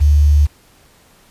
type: tone with quantisation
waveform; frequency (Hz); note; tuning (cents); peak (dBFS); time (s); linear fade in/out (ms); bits
sine; 73.42; D2; 0; -7; 0-0.47; 20; 6
effects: pink hiss -50 dBFS RMS until 1.3 s + resampled to 32000 Hz